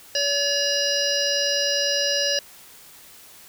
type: harmonic tone with a mistuned harmonic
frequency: 570 Hz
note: C#5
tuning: 48 cents sharp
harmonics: 1 / 3 / 5 / 7 / 9 / 10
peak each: -26 / -29 / -27 / -30 / -25 / -28 dBFS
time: 0.15-2.39 s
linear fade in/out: 2 ms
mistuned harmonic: 9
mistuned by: -51 cents
effects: white hiss -47 dBFS RMS until 3.48 s